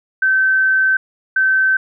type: tone pair in turn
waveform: sine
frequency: 1541 / 1541 Hz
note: G6 / G6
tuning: -30 / -30 cents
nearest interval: unison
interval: 0 cents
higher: neither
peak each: -11 dBFS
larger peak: neither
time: 0.22-0.97 / 1.36-1.77 s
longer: first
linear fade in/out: 5 ms
effects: none